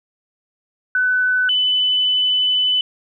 sine tone pair in turn, 1502 / 3004 Hz, F#6 / F#7, +26 / +26 cents, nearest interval octave, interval 1200 cents, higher second, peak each -14 dBFS, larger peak neither, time 0.95-1.49 / 1.49-2.81 s, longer second, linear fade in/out 2 ms, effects none

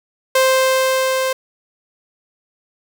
sawtooth tone with level ramp, 523.3 Hz, C5, in tune, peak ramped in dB -7 to -13 dBFS, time 0.35-1.33 s, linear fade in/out 5 ms, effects none

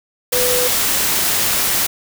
sine tone in noise, 497.5 Hz, B4, 13 cents sharp, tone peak -18 dBFS, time 0.32-0.68 s, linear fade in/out 10 ms, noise white, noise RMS -17 dBFS, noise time 0.32-1.87 s, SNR -4 dB, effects none

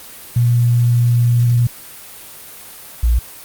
sine tone pair in turn, 120 / 58.63 Hz, B2 / A#1, -49 / +11 cents, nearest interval octave, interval 1240 cents, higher first, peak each -10 dBFS, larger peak neither, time 0.36-1.67 / 3.03-3.19 s, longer first, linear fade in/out 5 ms, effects white hiss -36 dBFS RMS until 3.44 s + Opus 32 kbps

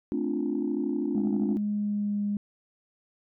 sine chord, D minor seventh, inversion second, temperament equal, 220 / 261.6 / 293.7 / 349.2 Hz, A3 / C4 / D4 / F4, 0 / 0 / 0 / 0 cents, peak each -32 / -31 / -29 / -32 dBFS, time 0.12-1.57 s, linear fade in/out 0 ms
sine tone with pitch glide, 207.7 to 204.8 Hz, G#3 to G#3, 0 to -24 cents, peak -25 dBFS, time 1.15-2.37 s, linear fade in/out 2 ms, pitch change -24 cents, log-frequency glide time 1.71-2.23 s
effects tanh soft clip ceiling -18 dBFS

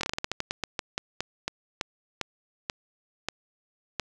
slowing click train, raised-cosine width 0.2 ms, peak -11 dBFS, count 20, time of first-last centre 0.01-3.997 s, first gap 23 ms, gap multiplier 1.21, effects none

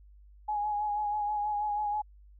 sine tone with vibrato, 835 Hz, G#5, 9 cents sharp, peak -28 dBFS, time 0.48-2.02 s, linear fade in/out 10 ms, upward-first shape sine, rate 6.2 Hz, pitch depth 29 cents each way, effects added 50 Hz sine -52 dBFS peak until 2.39 s

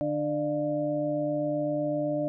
harmonic tone with a mistuned harmonic, 148.7 Hz, D3, 22 cents sharp, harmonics 1 / 2 / 4 / 5, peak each -36 / -30 / -28 / -40 dBFS, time 0.01-2.28 s, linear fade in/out 0 ms, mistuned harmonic 5, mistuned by -98 cents, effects none

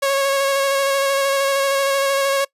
sawtooth tone with vibrato, 550 Hz, C#5, 14 cents flat, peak -12 dBFS, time 0.02-2.45 s, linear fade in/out 10 ms, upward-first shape square, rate 13 Hz, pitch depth 15 cents each way, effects noise-tail reverb RT60 0.1 s tail -23 dB re dry + resampled to 32000 Hz

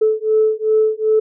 sine beating tone pair, 433.8 / 436.4 Hz, A4 / A4, -25 / -14 cents, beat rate 2.6 Hz, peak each -15 dBFS, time 0.01-1.2 s, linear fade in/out 10 ms, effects tanh soft clip ceiling -5 dBFS

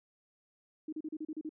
sine tone bursts, 311.1 Hz, D#4, in tune, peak -36 dBFS, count 8, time 0.88-1.493 s, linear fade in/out 5 ms, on 46 ms, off 35 ms, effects none

